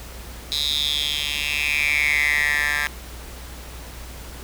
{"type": "tone with high-pass filter sweep", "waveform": "10% pulse", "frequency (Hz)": 146.83, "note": "D3", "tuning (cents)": 0, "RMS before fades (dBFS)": -22, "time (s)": [0.52, 2.87], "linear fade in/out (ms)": 0, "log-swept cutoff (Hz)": [4000, 1600], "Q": 7.9, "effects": ["added 60 Hz sine -37 dBFS peak until 4.43 s", "pink hiss -40 dBFS RMS until 4.43 s"]}